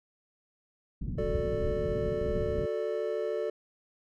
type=low-pass noise; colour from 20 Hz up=pink; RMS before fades=-34 dBFS; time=1.01-2.66 s; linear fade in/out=10 ms; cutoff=230 Hz; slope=24 dB/octave
type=chord; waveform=triangle; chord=D major; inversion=first; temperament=just; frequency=367.1 / 440.5 / 587.3 Hz; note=F#4 / A4 / D5; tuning=-14 / +2 / 0 cents; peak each=-34 / -30 / -32 dBFS; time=1.18-3.5 s; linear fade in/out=5 ms
effects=none